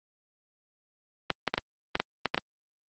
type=clicks; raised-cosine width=0.3 ms; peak=-7 dBFS; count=9; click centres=1.303 / 1.477 / 1.54 / 1.579 / 1.954 / 2 / 2.257 / 2.345 / 2.378 s; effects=high-pass 150 Hz 12 dB/octave + Opus 24 kbps